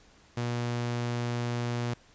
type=tone; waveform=sawtooth; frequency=120 Hz; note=B2; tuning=49 cents flat; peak=-25 dBFS; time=0.37-1.94 s; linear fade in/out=5 ms; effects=pink hiss -59 dBFS RMS until 2.14 s + resampled to 16000 Hz